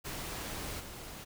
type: noise with level steps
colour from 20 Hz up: pink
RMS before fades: -40 / -46 dBFS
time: 0.04-1.25 s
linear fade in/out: 20 ms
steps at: 0.79 s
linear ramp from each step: 20 ms
effects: none